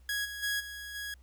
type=tone with level steps; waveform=sawtooth; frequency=1661.2 Hz; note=G#6; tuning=in tune; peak=-27 / -35 / -26 / -37 / -33 dBFS; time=0.09-1.14 s; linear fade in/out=2 ms; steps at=0.24 / 0.42 / 0.59 / 0.94 s; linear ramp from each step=20 ms; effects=added 63 Hz sine -54 dBFS peak until 1.22 s + pink hiss -70 dBFS RMS until 1.22 s